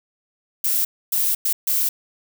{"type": "noise bursts at uneven times", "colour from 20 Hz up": "violet", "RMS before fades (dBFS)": -20, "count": 4, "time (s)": [[0.64, 0.85], [1.12, 1.35], [1.45, 1.53], [1.67, 1.89]], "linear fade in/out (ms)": 5, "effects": []}